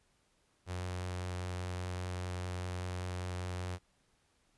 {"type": "tone with notch filter", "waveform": "sawtooth", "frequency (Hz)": 90.5, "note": "F#2", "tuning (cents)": -38, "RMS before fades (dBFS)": -39, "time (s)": [0.66, 3.79], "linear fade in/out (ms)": 50, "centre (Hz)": 230, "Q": 1.3, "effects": ["pink hiss -73 dBFS RMS until 4.57 s", "resampled to 24000 Hz"]}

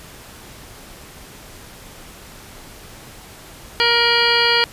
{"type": "harmonic tone with a mistuned harmonic", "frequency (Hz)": 470.4, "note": "A#4", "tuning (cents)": 16, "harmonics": [1, 2, 3, 4, 5, 6, 7, 9, 10], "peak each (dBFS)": [-22, -22, -22, -22, -22, -22, -22, -22, -22], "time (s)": [3.8, 4.64], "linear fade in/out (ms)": 0, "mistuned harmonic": 6, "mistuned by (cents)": 38, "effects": ["pink hiss -40 dBFS RMS until 4.72 s", "resampled to 32000 Hz"]}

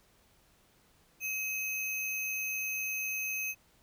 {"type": "tone with sample-and-hold", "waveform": "sine", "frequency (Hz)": 2556, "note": "D#7", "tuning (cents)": 46, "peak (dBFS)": -32, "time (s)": [1.2, 3.55], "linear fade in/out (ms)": 50, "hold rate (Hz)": 8820, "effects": ["pink hiss -66 dBFS RMS until 3.82 s"]}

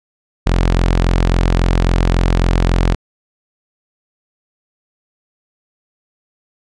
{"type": "tone", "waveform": "sawtooth", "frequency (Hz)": 43.65, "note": "F1", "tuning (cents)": 0, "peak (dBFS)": -7, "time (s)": [0.46, 2.95], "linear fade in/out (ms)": 10, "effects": ["low-pass 6000 Hz 12 dB/octave"]}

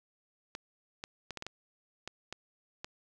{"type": "clicks", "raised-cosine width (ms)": 0.2, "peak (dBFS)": -22, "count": 9, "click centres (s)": [0.551, 1.039, 1.307, 1.373, 1.424, 1.466, 2.076, 2.326, 2.845], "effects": []}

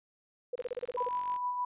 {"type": "tone bursts", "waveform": "sine", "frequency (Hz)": 493.9, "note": "B4", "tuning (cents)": 0, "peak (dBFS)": -31, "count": 10, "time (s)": [0.53, 1.087], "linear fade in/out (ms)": 5, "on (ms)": 26, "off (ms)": 33}
{"type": "click train", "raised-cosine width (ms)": 0.3, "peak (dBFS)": -34, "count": 38, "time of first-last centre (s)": [0.58, 1.362], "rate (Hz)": 47.3}
{"type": "tone with tremolo", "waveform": "sine", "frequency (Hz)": 988, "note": "B5", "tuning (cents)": 0, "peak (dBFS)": -29, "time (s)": [0.97, 1.65], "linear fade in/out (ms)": 5, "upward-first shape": "sine", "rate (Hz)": 6.5, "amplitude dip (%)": 40}
{"effects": ["resampled to 8000 Hz"]}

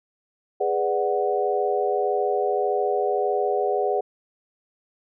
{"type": "chord", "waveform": "sine", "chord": "G# half-diminished seventh", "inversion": "none", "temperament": "equal with one note detuned", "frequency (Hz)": [412.2, 493.9, 587.3, 740], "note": ["G#4", "B4", "D5", "F#5"], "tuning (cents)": [-13, 0, 0, 0], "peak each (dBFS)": [-24, -27, -28, -25], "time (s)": [0.6, 4.01], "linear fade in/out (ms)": 10, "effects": []}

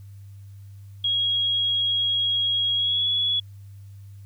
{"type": "tone with pitch glide", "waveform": "sine", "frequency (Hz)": [3297, 3382], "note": ["G#7", "G#7"], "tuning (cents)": [-13, 31], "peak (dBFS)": -20, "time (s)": [1.04, 3.4], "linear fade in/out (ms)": 5, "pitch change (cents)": 44, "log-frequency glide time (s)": [2.74, 3.07], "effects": ["added 99 Hz sine -40 dBFS peak until 4.25 s", "white hiss -64 dBFS RMS until 4.25 s"]}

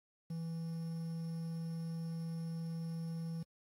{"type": "tone with quantisation", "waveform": "triangle", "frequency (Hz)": 164.81, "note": "E3", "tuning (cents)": 0, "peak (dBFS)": -36, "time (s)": [0.3, 3.43], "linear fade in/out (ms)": 5, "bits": 10, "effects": ["AAC 48 kbps"]}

